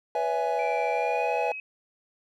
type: chord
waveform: triangle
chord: C# minor seventh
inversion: third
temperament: equal with one note detuned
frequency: 493.9 / 566 / 659.3 / 830.6 Hz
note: B4 / C#5 / E5 / G#5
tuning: 0 / +36 / 0 / 0 cents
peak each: -28 / -31 / -28 / -26 dBFS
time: 0.15-1.52 s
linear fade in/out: 2 ms
type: tone with pitch glide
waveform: sine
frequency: 2349 to 2547 Hz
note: D7 to D#7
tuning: 0 to +40 cents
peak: -34 dBFS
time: 0.59-1.6 s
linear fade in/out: 2 ms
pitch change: +140 cents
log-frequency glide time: 0.92-1.34 s
effects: none